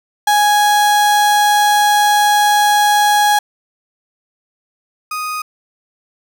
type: tone pair in turn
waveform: 35% pulse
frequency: 830.6 / 1244.5 Hz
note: G#5 / D#6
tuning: 0 / 0 cents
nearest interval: perfect fifth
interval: 700 cents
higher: second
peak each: -8 / -18 dBFS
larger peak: first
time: 0.27-3.39 / 5.11-5.42 s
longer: first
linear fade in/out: 5 ms
effects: none